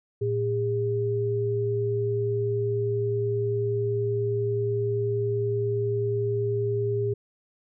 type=tone pair together; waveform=sine; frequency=113.8 / 405.5 Hz; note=A#2 / G#4; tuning=-41 / -41 cents; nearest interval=octave + minor seventh; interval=2200 cents; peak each=-27 / -25 dBFS; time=0.21-7.14 s; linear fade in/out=10 ms; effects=none